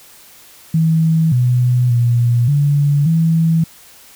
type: tone with pitch steps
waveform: sine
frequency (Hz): 161.4 / 124 / 119.7 / 144.1 / 163.4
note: E3 / B2 / A#2 / D3 / E3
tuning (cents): -36 / +7 / +46 / -33 / -15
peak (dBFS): -10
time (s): 0.74-3.64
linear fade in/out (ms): 5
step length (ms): 580
effects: white hiss -43 dBFS RMS until 4.15 s